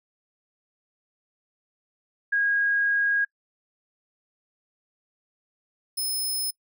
sine / 5% pulse tone pair in turn, 1638 / 5191 Hz, G#6 / E8, -24 / -27 cents, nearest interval octave + minor sixth, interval 1997 cents, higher second, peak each -20 dBFS, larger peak neither, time 2.32-3.25 / 5.97-6.51 s, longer first, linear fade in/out 10 ms, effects noise-tail reverb RT60 0.1 s tail -26 dB re dry

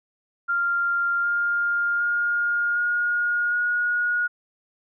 sine tone with pitch steps, 1393 / 1405.9 / 1419 / 1432.2 / 1445.5 Hz, F6 / F6 / F6 / F6 / F#6, -5 / +11 / +27 / +43 / -41 cents, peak -20 dBFS, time 0.48-4.28 s, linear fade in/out 20 ms, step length 760 ms, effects none

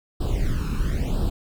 brown noise with flanger, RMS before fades -23 dBFS, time 0.2-1.3 s, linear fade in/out 10 ms, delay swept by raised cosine 0.23 to 0.77 ms, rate 0.99 Hz, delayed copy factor +0.95, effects none

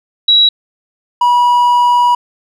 sine / triangle tone pair in turn, 3884 / 971 Hz, B7 / B5, -30 / -30 cents, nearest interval 2 octaves, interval 2400 cents, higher first, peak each -5 dBFS, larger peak neither, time 0.28-0.49 / 1.21-2.15 s, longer second, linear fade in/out 5 ms, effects none

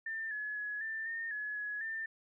sine tone with pitch steps, 1792 / 1700 / 1687 / 1780 / 1826 / 1697 / 1684 / 1792 Hz, A6 / G#6 / G#6 / A6 / A#6 / G#6 / G#6 / A6, +31 / +40 / +27 / +20 / -36 / +37 / +24 / +31 cents, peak -36 dBFS, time 0.06-2.06 s, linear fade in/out 5 ms, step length 250 ms, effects none

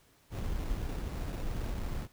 brown noise with sample-and-hold, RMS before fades -35 dBFS, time 0.3-2.08 s, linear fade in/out 50 ms, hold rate 3150 Hz, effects pink hiss -65 dBFS RMS until 2.12 s

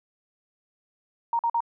sine tone bursts, 932.3 Hz, A#5, in tune, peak -21 dBFS, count 3, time 1.33-1.605 s, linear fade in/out 2 ms, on 61 ms, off 46 ms, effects none

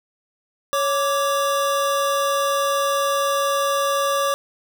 square tone pair together, 556.3 / 1168 Hz, C#5 / D6, +6 / -10 cents, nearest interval octave + minor second, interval 1284 cents, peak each -22 dBFS, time 0.73-4.34 s, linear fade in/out 0 ms, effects none

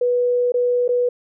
sine tone with dropouts, 490 Hz, B4, 14 cents flat, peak -15 dBFS, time 0.01-1.09 s, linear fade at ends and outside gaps 5 ms, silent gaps 0.521-0.541 / 0.879-0.889 s, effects none

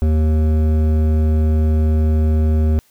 sine tone with hard clipping, 77.78 Hz, D#2, in tune, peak -14 dBFS, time 0.02-2.79 s, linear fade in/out 0 ms, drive 12 dB, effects white hiss -56 dBFS RMS until 2.9 s

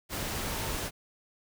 sine tone in noise, 907 Hz, A#5, 48 cents flat, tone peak -43 dBFS, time 0.48-0.74 s, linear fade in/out 50 ms, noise pink, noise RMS -34 dBFS, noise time 0.09-0.91 s, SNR -12 dB, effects none

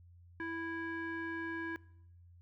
square tone with low-pass filter, 330 Hz, E4, 2 cents sharp, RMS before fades -40 dBFS, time 0.4-1.76 s, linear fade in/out 0 ms, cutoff 1800 Hz, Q 7, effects noise-tail reverb RT60 0.8 s tail -22 dB re dry + added 87 Hz sine -56 dBFS peak until 2.41 s

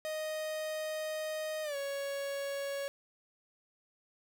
45% pulse tone with pitch glide, 622.3 to 557.6 Hz, D#5 to C#5, 0 to +10 cents, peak -35 dBFS, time 0.05-2.88 s, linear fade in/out 0 ms, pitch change -190 cents, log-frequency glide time 1.63-1.76 s, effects none

